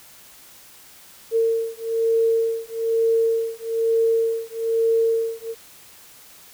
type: beating tone pair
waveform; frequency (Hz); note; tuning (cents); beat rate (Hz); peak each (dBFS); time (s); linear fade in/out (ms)
sine; 454 / 455.1; A#4 / A#4; -46 / -42; 1.1; -21; 1.31-5.55; 50
effects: white hiss -47 dBFS RMS until 6.53 s